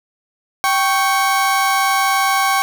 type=tone pair together; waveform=30% pulse; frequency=780.4 / 1108.7 Hz; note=G5 / C#6; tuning=-8 / 0 cents; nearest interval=tritone; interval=608 cents; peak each=-14 dBFS; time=0.64-2.62 s; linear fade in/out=0 ms; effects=none